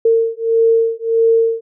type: beating tone pair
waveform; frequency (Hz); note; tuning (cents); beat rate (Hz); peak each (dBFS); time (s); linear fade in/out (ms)
sine; 454.3 / 455.9; A#4 / A#4; -45 / -39; 1.6; -14; 0.05-1.61; 5
effects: none